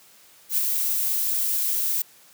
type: noise with ADSR envelope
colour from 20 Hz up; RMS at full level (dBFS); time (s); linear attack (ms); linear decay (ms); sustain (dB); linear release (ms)
violet; -20; 0.49-2.02; 91; 3; -4; 3
effects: white hiss -53 dBFS RMS until 2.33 s + high-pass 100 Hz 12 dB/octave